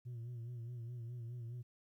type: tone with vibrato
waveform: sine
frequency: 119.1 Hz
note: A#2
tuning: 38 cents sharp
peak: -40 dBFS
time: 0.05-1.63 s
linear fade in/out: 20 ms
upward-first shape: sine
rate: 4.8 Hz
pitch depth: 65 cents each way
effects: tanh soft clip ceiling -42 dBFS + 13-bit